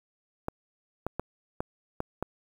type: clicks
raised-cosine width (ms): 1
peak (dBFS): -16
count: 6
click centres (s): 0.484 / 1.066 / 1.196 / 1.605 / 2.004 / 2.226
effects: 8-bit